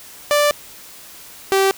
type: tone pair in turn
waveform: sawtooth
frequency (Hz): 587.3 / 387.9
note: D5 / G4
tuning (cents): 0 / -18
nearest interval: perfect fifth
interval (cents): 718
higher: first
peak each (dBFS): -9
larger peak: neither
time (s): 0.31-0.51 / 1.52-1.71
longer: first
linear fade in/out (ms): 0
effects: white hiss -40 dBFS RMS until 1.77 s